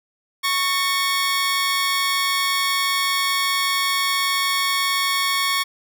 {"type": "tone pair together", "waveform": "15% pulse", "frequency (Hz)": [1108.7, 1815], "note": ["C#6", "A#6"], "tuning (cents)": [0, -47], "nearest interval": "major sixth", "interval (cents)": 853, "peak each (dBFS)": [-13, -20], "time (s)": [0.43, 5.64], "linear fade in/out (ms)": 20, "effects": []}